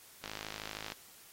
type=click train; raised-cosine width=0.2 ms; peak=-23 dBFS; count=37; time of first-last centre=0.24-0.921 s; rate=52.9 Hz; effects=white hiss -57 dBFS RMS until 1.32 s + AAC 48 kbps